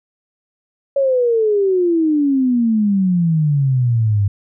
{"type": "exponential sweep", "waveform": "sine", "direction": "down", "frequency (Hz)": [561, 98], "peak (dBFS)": -12, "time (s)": [0.96, 4.28], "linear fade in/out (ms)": 5, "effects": []}